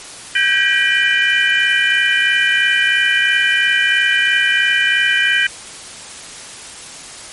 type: tone cluster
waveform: sine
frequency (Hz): 1556 / 1619 / 1923 / 2394 / 3011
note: G6 / G#6 / B6 / D7 / F#7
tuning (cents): -13 / -45 / -47 / +33 / +30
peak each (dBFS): -18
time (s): 0.35-5.47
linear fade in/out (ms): 5
effects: white hiss -33 dBFS RMS until 7.32 s + MP3 48 kbps